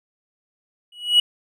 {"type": "tone with exponential growth", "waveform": "triangle", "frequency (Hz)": 2921, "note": "F#7", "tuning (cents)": -23, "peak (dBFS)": -6, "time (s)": [0.92, 1.2], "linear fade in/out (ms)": 5, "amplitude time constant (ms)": 60, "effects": ["tanh soft clip ceiling -4 dBFS"]}